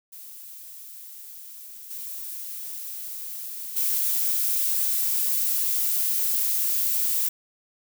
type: noise with level steps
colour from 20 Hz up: violet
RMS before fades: -42 / -35 / -24 dBFS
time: 0.12-7.29 s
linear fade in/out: 10 ms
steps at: 1.9 / 3.76 s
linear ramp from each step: 10 ms
effects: none